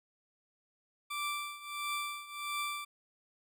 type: tone with tremolo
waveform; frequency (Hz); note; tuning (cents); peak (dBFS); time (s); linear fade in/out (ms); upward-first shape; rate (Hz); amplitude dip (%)
20% pulse; 1172; D6; -4; -28; 1.1-2.85; 10; triangle; 1.5; 85
effects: none